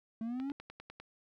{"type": "exponential sweep", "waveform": "triangle", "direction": "up", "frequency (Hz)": [220, 288.4], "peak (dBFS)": -33, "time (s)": [0.21, 0.52], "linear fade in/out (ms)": 2}
{"type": "click train", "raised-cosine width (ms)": 0.3, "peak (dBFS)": -32, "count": 7, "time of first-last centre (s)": [0.4, 1], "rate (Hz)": 10}
{"effects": []}